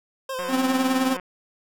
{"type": "tone with vibrato", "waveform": "25% pulse", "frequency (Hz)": 523.3, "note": "C5", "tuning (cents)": 0, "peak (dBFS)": -24, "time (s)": [0.29, 1.17], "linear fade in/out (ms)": 5, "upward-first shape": "sine", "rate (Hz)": 10, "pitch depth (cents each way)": 41}
{"type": "click train", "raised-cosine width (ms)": 0.5, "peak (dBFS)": -21, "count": 148, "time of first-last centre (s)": [0.39, 1.198], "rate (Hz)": 182}
{"type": "tone with tremolo", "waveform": "square", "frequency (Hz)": 260.6, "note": "C4", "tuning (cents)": -7, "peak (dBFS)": -18, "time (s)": [0.48, 1.17], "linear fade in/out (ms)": 50, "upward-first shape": "triangle", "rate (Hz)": 19, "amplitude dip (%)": 70}
{"effects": []}